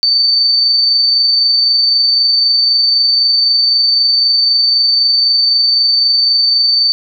sine tone with amplitude modulation, 4561 Hz, C#8, 49 cents sharp, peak -7 dBFS, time 0.03-6.92 s, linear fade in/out 0 ms, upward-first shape sine, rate 23.9 Hz, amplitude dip 25%, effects none

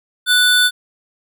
square tone pair together, 1480 / 3520 Hz, F#6 / A7, 0 / 0 cents, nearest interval octave + minor third, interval 1500 cents, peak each -14 dBFS, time 0.26-0.71 s, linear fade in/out 50 ms, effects none

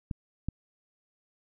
clicks, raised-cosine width 5 ms, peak -20 / -18 dBFS, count 2, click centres 0.112 / 0.486 s, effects none

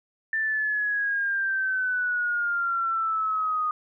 sine exponential sweep, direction down, 1782 to 1234 Hz, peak -23 dBFS, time 0.33-3.71 s, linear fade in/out 2 ms, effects none

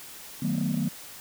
sine chord, B dominant seventh, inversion first, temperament just, 154.34 / 185.21 / 222.2 / 246.9 Hz, D#3 / F#3 / A3 / B3, -14 / +2 / +17 / 0 cents, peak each -29 dBFS, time 0.42-0.89 s, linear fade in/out 5 ms, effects tanh soft clip ceiling -19 dBFS + white hiss -44 dBFS RMS until 1.2 s

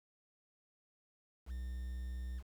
triangle tone with quantisation, 62.5 Hz, B1, 21 cents sharp, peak -37 dBFS, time 1.46-2.43 s, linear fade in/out 50 ms, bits 10, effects none

